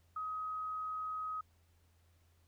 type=tone; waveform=sine; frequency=1263 Hz; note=D#6; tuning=26 cents sharp; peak=-37 dBFS; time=0.16-1.41 s; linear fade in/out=5 ms; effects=added 84 Hz sine -67 dBFS peak until 2.47 s + pink hiss -75 dBFS RMS until 2.47 s